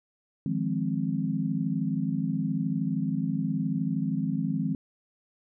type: chord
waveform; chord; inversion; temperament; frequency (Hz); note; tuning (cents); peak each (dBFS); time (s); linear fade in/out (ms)
sine; F minor seventh; third; equal; 155.56 / 174.61 / 207.7 / 261.6; Eb3 / F3 / Ab3 / C4; 0 / 0 / 0 / 0; -31; 0.46-4.75; 2
effects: none